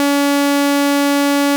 sawtooth tone, 283.7 Hz, C#4, 40 cents sharp, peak -8 dBFS, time 0-1.56 s, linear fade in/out 0 ms, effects none

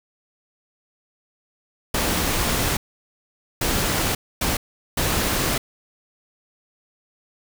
pink noise bursts at uneven times, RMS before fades -22 dBFS, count 4, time 1.94-2.77 / 3.61-4.15 / 4.41-4.57 / 4.97-5.58 s, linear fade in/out 5 ms, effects none

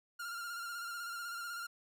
45% pulse tone with vibrato, 1396.9 Hz, F6, in tune, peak -40 dBFS, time 0.19-1.67 s, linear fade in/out 10 ms, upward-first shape square, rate 16 Hz, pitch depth 31 cents each way, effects none

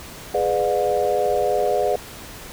sine chord, G# diminished seventh, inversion none, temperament just, 415.3 / 498.4 / 598 / 717.6 Hz, G#4 / B4 / D5 / F5, 0 / +16 / +31 / +47 cents, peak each -23 dBFS, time 0.34-1.96 s, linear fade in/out 5 ms, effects pink hiss -38 dBFS RMS until 2.52 s

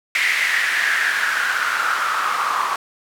white noise with band-pass filter sweep, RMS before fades -20 dBFS, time 0.15-2.76 s, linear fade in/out 2 ms, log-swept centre 2100 to 1100 Hz, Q 5.8, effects none

